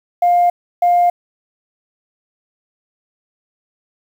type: tone pair in turn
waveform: sine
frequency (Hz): 704 / 704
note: F5 / F5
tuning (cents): +14 / +14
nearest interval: unison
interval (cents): 0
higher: neither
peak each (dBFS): -8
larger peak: neither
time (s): 0.22-0.5 / 0.82-1.1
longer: neither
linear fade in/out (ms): 5
effects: tanh soft clip ceiling -6 dBFS + 7-bit